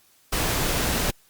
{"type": "noise", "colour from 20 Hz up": "pink", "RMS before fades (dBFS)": -24, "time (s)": [0.32, 1.11], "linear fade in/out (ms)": 10, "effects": ["white hiss -59 dBFS RMS until 1.29 s", "Opus 48 kbps"]}